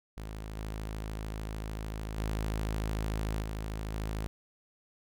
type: tone with level steps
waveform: sawtooth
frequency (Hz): 53.4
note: G#1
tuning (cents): +49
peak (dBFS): -35 / -32 / -27 / -31 / -29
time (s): 0.17-4.27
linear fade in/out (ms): 0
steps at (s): 0.56 / 2.17 / 3.41 / 3.93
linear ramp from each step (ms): 20
effects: none